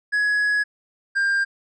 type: tone pair in turn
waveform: triangle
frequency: 1678 / 1596.4 Hz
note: G#6 / G6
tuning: +17 / +31 cents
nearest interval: minor second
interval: 86 cents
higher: first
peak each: -16 dBFS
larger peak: neither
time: 0.12-0.64 / 1.15-1.45 s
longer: first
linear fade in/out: 20 ms
effects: resampled to 22050 Hz